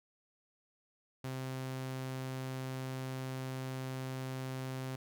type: tone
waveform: sawtooth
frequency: 130.81 Hz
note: C3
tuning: in tune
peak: -34 dBFS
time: 1.24-4.96 s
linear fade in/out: 5 ms
effects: none